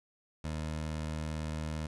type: tone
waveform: 20% pulse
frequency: 77.78 Hz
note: D#2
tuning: in tune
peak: -30 dBFS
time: 0.44-1.87 s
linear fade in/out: 5 ms
effects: resampled to 22050 Hz + 10-bit